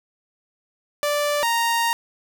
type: tone pair in turn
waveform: sawtooth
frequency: 586 / 930.2 Hz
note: D5 / A#5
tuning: -4 / -4 cents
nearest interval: minor sixth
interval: 800 cents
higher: second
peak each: -16 / -15 dBFS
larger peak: second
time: 1.03-1.43 / 1.43-1.93 s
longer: second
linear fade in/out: 0 ms
effects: none